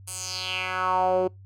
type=tone with band-pass filter sweep; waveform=10% pulse; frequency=185 Hz; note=F#3; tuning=in tune; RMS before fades=-26 dBFS; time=0.07-1.28 s; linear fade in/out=10 ms; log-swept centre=9900 to 400 Hz; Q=3.5; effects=noise-tail reverb RT60 0.2 s tail -26 dB re dry + added 97 Hz sine -44 dBFS peak until 1.45 s